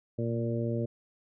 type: harmonic tone with a mistuned harmonic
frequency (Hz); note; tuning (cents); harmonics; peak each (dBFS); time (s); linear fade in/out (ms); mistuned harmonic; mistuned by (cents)
116.2; A#2; -5; 1 / 2 / 3 / 4 / 5; -31 / -34 / -36 / -37 / -38; 0.18-0.86; 10; 1; +30
effects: none